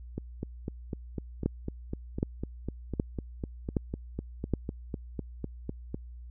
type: two click trains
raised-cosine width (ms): 3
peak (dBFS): -20 / -13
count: 24 / 5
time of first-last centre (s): 0.18-5.944 / 1.46-4.537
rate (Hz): 3.99 / 1.3
effects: added 60 Hz sine -42 dBFS peak until 6.3 s